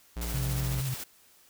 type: tone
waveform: square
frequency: 58.27 Hz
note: A#1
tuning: in tune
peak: -33 dBFS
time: 0.16-0.81 s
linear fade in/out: 10 ms
type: noise with tremolo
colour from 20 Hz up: white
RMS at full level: -38 dBFS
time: 0.21-1.04 s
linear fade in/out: 5 ms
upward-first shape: square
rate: 14 Hz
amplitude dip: 25%
type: tone with vibrato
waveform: sine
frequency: 130.81 Hz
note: C3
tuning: in tune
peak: -29 dBFS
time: 0.34-0.94 s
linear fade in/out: 0 ms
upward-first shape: square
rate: 8.4 Hz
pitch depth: 45 cents each way
effects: white hiss -60 dBFS RMS until 1.49 s